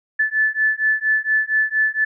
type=beating tone pair; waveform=sine; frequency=1740 / 1744.3 Hz; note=A6 / A6; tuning=-20 / -16 cents; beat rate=4.3 Hz; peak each=-19 dBFS; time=0.19-2.05 s; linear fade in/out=10 ms; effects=none